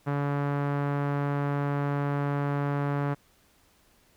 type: tone with low-pass filter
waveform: sawtooth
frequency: 142.8 Hz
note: D3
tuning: 48 cents flat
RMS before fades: -28 dBFS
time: 0.06-3.15 s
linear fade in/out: 20 ms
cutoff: 1400 Hz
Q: 1.3
effects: pink hiss -63 dBFS RMS until 4.16 s